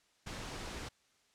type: noise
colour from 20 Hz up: pink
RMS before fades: -43 dBFS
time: 0.26-0.89 s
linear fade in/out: 10 ms
effects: white hiss -71 dBFS RMS until 1.34 s + low-pass 7000 Hz 12 dB/octave